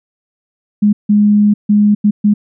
sine tone bursts at uneven times, 207.7 Hz, G#3, in tune, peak -6 dBFS, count 5, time 0.82-0.93 / 1.09-1.54 / 1.69-1.95 / 2.04-2.11 / 2.24-2.34 s, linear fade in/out 10 ms, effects none

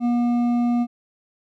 sine tone with hard clipping, 240 Hz, B3, 49 cents flat, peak -19 dBFS, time 0-0.87 s, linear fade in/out 50 ms, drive 7 dB, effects none

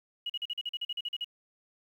sine tone bursts, 2900 Hz, F#7, 35 cents flat, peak -31 dBFS, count 13, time 0.26-1.245 s, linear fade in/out 5 ms, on 37 ms, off 42 ms, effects 10-bit

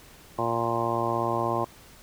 harmonic tone, 116.54 Hz, A#2, in tune, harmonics 1 / 2 / 3 / 4 / 5 / 6 / 7 / 8 / 9, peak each -34 / -36 / -31 / -36 / -32 / -33 / -33 / -34 / -30 dBFS, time 0.38-1.65 s, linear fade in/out 10 ms, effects pink hiss -51 dBFS RMS until 2.02 s

